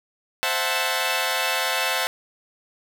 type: chord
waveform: 10% pulse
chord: F# half-diminished seventh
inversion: second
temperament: equal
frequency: 523.3 / 659.3 / 740 / 880 Hz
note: C5 / E5 / F#5 / A5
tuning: 0 / 0 / 0 / 0 cents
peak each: -19 dBFS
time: 0.43-2.07 s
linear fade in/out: 0 ms
effects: none